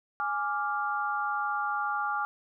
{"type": "chord", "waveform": "sine", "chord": "D diminished", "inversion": "second", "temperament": "equal", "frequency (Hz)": [830.6, 1174.7, 1396.9], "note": ["Ab5", "D6", "F6"], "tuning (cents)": [0, 0, 0], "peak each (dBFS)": -32, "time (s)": [0.2, 2.25], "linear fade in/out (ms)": 0, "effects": []}